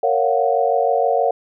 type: chord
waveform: sine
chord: Gb major seventh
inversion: first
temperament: just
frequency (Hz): 462.5 / 555 / 693.7 / 740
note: Bb4 / Db5 / F5 / Gb5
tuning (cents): -14 / +2 / -12 / 0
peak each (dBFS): -20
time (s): 0.03-1.31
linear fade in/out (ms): 5
effects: none